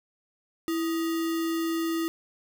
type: tone with sample-and-hold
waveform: sine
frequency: 329.6 Hz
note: E4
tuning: in tune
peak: -25 dBFS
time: 0.68-2.08 s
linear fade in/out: 0 ms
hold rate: 1575 Hz
effects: none